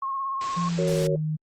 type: tone with vibrato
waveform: sine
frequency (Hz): 1082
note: C#6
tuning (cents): -42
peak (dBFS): -26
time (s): 0.02-0.69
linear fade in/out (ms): 5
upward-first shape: triangle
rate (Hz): 17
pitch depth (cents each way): 38
type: noise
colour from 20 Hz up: white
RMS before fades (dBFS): -33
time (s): 0.41-1.07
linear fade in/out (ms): 0
type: tone with pitch glide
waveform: sine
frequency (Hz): 171.9 to 154.92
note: F3 to D#3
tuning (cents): -27 to -7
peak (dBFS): -24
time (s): 0.56-1.37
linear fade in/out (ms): 20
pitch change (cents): -180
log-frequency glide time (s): 0.69-1.16
type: chord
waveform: sine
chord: F# major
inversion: none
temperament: equal with one note detuned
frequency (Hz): 370 / 459.2 / 554.4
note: F#4 / A#4 / C#5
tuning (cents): 0 / -26 / 0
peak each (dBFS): -28 / -28 / -26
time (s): 0.78-1.16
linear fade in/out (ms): 5
effects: low-pass 8000 Hz 12 dB/octave + Opus 24 kbps